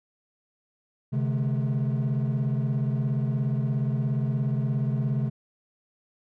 triangle tone cluster, 132.7 / 149.7 / 213.7 Hz, C3 / D3 / G#3, +25 / +33 / +50 cents, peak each -22 / -27 / -28 dBFS, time 1.12-5.3 s, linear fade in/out 20 ms, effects tanh soft clip ceiling -17 dBFS

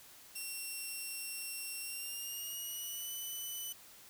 5% pulse tone with pitch glide, 2730 to 2994 Hz, F7 to F#7, -40 to +20 cents, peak -32 dBFS, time 0.35-3.73 s, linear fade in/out 10 ms, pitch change +160 cents, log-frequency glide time 1.81-3.12 s, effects white hiss -57 dBFS RMS until 4.09 s

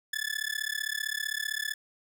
sawtooth tone with amplitude modulation, 1730 Hz, A6, 30 cents flat, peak -23 dBFS, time 0.13-1.74 s, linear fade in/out 5 ms, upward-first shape sine, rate 35.5 Hz, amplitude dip 100%, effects none

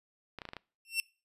clicks, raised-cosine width 0.3 ms, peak -25 dBFS, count 6, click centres 0.387 / 0.418 / 0.453 / 0.489 / 0.534 / 0.567 s
sawtooth tone with exponential growth, 2701 Hz, E7, 42 cents sharp, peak -22 dBFS, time 0.85-1 s, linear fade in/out 1 ms, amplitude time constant 32 ms
effects noise-tail reverb RT60 0.4 s tail -25 dB re dry + resampled to 32000 Hz

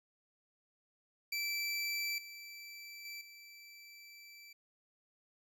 25% pulse tone with level steps, 2328 Hz, D7, 16 cents flat, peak -31 / -44 / -40 / -49 dBFS, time 1.32-4.53 s, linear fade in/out 5 ms, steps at 2.18 / 3.05 / 3.21 s, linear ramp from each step 2 ms, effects none

